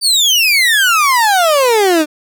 30% pulse exponential sweep, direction down, 4684 to 293.7 Hz, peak -6 dBFS, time 0.01-2.06 s, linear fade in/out 50 ms, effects none

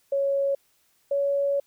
sine tone pair in turn, 554.4 / 561.5 Hz, C#5 / C#5, 0 / +22 cents, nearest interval unison, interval 22 cents, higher second, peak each -21 dBFS, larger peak neither, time 0.12-0.55 / 1.11-1.6 s, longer second, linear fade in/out 5 ms, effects white hiss -66 dBFS RMS until 1.66 s

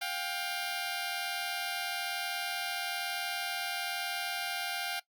10% pulse tone pair together, 708 / 789.1 Hz, F5 / G5, +23 / +11 cents, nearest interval major second, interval 188 cents, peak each -28 dBFS, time 0.01-5 s, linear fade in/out 10 ms, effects noise-tail reverb RT60 0.1 s tail -19 dB re dry + Opus 48 kbps

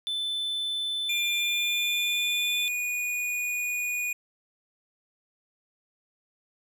triangle tone, 3520 Hz, A7, in tune, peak -26 dBFS, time 0.07-2.68 s, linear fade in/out 0 ms
square tone with pitch glide, 2398 to 2458 Hz, D7 to D#7, +36 to -22 cents, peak -28 dBFS, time 1.09-4.13 s, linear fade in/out 5 ms, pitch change +42 cents, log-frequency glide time 1.33-2.59 s
effects none

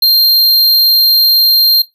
square tone, 4186 Hz, C8, in tune, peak -6 dBFS, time 0.02-1.82 s, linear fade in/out 5 ms, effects noise-tail reverb RT60 0.2 s tail -18 dB re dry

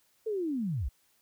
sine linear sweep, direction down, 454.4 to 46.62 Hz, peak -29 dBFS, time 0.26-0.89 s, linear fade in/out 10 ms, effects white hiss -69 dBFS RMS until 1.21 s

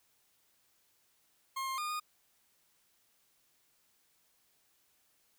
40% pulse tone with pitch steps, 1069 / 1061 / 1217 / 1229 Hz, C6 / C6 / D#6 / D#6, +37 / +24 / -39 / -22 cents, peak -34 dBFS, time 1.56-2 s, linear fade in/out 10 ms, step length 110 ms, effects white hiss -72 dBFS RMS until 5.38 s

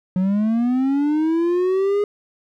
triangle linear sweep, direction up, 180.6 to 415.3 Hz, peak -14 dBFS, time 0.16-2.04 s, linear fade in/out 2 ms, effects none

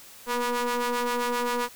sawtooth ring-modulated tone, 243.6 Hz, B3, 24 cents flat, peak -18 dBFS, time 0.26-1.69 s, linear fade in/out 50 ms, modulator 727 Hz, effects white hiss -48 dBFS RMS until 1.75 s

